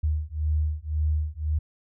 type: beating tone pair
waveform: sine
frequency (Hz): 75.7 / 77.6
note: D#2 / D#2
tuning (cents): -47 / -4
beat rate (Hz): 1.9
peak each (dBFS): -26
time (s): 0.03-1.59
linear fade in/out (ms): 10
effects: none